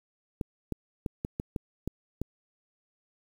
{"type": "clicks", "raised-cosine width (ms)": 3, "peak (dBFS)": -18, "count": 8, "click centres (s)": [0.412, 0.723, 1.062, 1.249, 1.399, 1.562, 1.876, 2.216], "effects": ["8-bit"]}